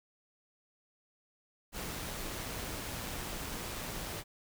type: noise with amplitude modulation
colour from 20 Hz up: pink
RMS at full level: -39 dBFS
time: 1.72-4.24 s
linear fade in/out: 50 ms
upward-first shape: sine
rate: 120 Hz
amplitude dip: 25%
effects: none